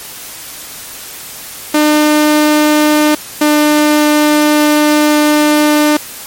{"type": "tone pair in turn", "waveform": "sawtooth", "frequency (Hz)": [301.6, 299.7], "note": ["D4", "D4"], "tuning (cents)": [46, 35], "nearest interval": "unison", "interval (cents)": 11, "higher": "first", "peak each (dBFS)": -3, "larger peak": "neither", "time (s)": [[1.74, 3.15], [3.41, 5.97]], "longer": "second", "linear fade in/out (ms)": 5, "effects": ["white hiss -28 dBFS RMS until 6.26 s", "MP3 64 kbps"]}